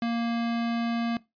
square tone, 233.1 Hz, A#3, in tune, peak -26 dBFS, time 0.02-1.17 s, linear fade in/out 2 ms, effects noise-tail reverb RT60 0.2 s tail -19 dB re dry + resampled to 11025 Hz

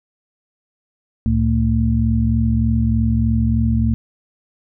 sine tone cluster, 69.8 / 113.1 / 225.6 Hz, C#2 / A2 / A3, +13 / +48 / +44 cents, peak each -18 dBFS, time 1.26-3.94 s, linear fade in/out 0 ms, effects none

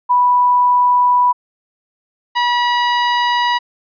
sine / sawtooth tone pair in turn, 985 / 967.5 Hz, B5 / B5, -5 / -36 cents, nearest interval unison, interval 31 cents, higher first, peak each -9 dBFS, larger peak neither, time 0.09-1.33 / 2.35-3.59 s, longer neither, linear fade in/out 20 ms, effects resampled to 11025 Hz

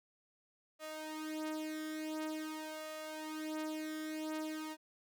sawtooth tone with flanger, 311.1 Hz, D#4, in tune, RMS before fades -42 dBFS, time 0.79-4.77 s, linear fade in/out 50 ms, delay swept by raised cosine 1.7 to 3.8 ms, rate 0.47 Hz, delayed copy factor +0.8, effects none

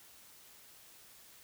silence, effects white hiss -58 dBFS RMS until 1.43 s

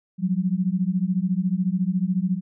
sine beating tone pair, 177.4 / 191.4 Hz, F3 / G3, +27 / -41 cents, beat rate 14 Hz, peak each -23 dBFS, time 0.18-2.41 s, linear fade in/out 50 ms, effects none

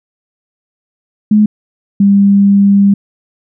sine tone pair in turn, 211.4 / 199.54 Hz, G#3 / G3, +31 / +31 cents, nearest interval minor second, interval 100 cents, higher first, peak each -4 dBFS, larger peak neither, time 1.31-1.46 / 2-2.94 s, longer second, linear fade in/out 5 ms, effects none

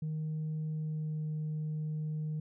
sine tone with pitch glide, 155.56 to 154.04 Hz, D#3 to D#3, 0 to -17 cents, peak -31 dBFS, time 0.02-2.4 s, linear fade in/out 5 ms, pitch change -17 cents, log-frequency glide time 0.7-1.27 s, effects tanh soft clip ceiling -31 dBFS

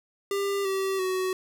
square tone with pitch steps, 398.2 / 385.5 / 373.3 Hz, G4 / G4 / F#4, +27 / -29 / +15 cents, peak -26 dBFS, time 0.31-1.33 s, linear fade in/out 2 ms, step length 340 ms, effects none

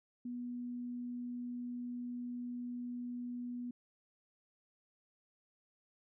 sine tone, 244 Hz, B3, 21 cents flat, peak -39 dBFS, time 0.25-3.71 s, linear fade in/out 5 ms, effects none

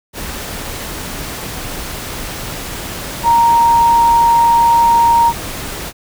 sine tone in noise, 932.3 Hz, A#5, in tune, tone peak -7 dBFS, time 3.23-5.33 s, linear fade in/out 50 ms, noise pink, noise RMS -25 dBFS, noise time 0.13-5.93 s, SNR +15 dB, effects none

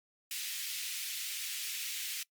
pink high-pass noise, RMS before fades -39 dBFS, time 0.31-2.23 s, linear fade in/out 2 ms, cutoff 2300 Hz, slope 24 dB/octave, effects noise-tail reverb RT60 0.1 s tail -22 dB re dry + Opus 32 kbps

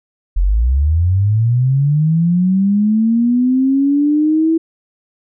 sine linear sweep, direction up, 40.74 to 328.5 Hz, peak -10 dBFS, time 0.36-4.58 s, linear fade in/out 10 ms, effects none

